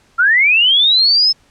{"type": "linear sweep", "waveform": "sine", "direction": "up", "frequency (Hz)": [1343, 5274], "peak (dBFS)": -8, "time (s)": [0.18, 1.33], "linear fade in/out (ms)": 20, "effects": ["pink hiss -53 dBFS RMS until 1.5 s", "low-pass 8000 Hz 12 dB/octave"]}